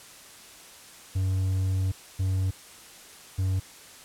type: tone bursts at uneven times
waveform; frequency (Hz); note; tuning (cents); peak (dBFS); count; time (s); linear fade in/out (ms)
triangle; 94.5; F#2; +37; -21; 3; 1.15-1.92 / 2.19-2.51 / 3.38-3.6; 10
effects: white hiss -48 dBFS RMS until 4.04 s + low-pass 11000 Hz 12 dB/octave